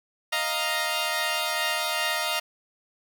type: chord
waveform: 10% pulse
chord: Eb suspended second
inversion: none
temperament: equal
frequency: 622.3 / 698.5 / 932.3 Hz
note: Eb5 / F5 / Bb5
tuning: 0 / 0 / 0 cents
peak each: -21 dBFS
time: 0.32-2.4 s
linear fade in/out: 10 ms
effects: none